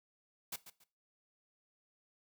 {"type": "noise with echo", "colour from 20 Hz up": "white", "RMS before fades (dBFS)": -41, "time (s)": [0.52, 0.56], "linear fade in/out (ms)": 5, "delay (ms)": 140, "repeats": 2, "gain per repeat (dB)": -12, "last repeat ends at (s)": 0.84, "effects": ["noise-tail reverb RT60 0.3 s tail -17 dB re dry"]}